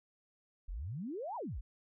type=exponential two-way sweep; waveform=sine; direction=up then down; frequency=37.25 to 1014 to 37.25 Hz; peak=-38 dBFS; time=0.68-1.61 s; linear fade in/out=10 ms; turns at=1.36 s; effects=none